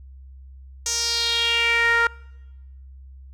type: tone with band-pass filter sweep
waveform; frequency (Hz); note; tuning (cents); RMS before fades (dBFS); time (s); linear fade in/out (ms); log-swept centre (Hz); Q
sawtooth; 466.2; A#4; 0; -21; 0.86-2.07; 2; 6500 to 1500; 4.2
effects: noise-tail reverb RT60 1.0 s tail -24 dB re dry + added 66 Hz sine -40 dBFS peak until 3.33 s